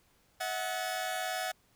sawtooth tone cluster, 641 / 739 / 1725 Hz, E5 / F#5 / A6, -49 / -2 / -35 cents, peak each -35 / -31 / -37 dBFS, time 0.4-1.52 s, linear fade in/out 10 ms, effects pink hiss -68 dBFS RMS until 1.75 s

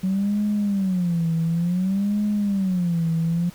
sine tone with vibrato, 185 Hz, F#3, in tune, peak -18 dBFS, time 0.03-3.5 s, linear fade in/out 10 ms, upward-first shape sine, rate 0.56 Hz, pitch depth 210 cents each way, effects tanh soft clip ceiling -15 dBFS + pink hiss -47 dBFS RMS until 3.54 s

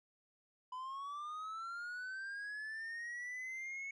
triangle linear sweep, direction up, 1000 to 2209 Hz, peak -40 dBFS, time 0.72-3.91 s, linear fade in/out 5 ms, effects resampled to 22050 Hz

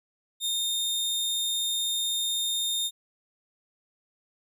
sawtooth tone, 3656 Hz, A#7, 34 cents flat, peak -23 dBFS, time 0.4-2.91 s, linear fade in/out 50 ms, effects none

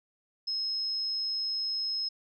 sine tone, 5160 Hz, E8, 38 cents flat, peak -29 dBFS, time 0.47-2.09 s, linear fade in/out 10 ms, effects none

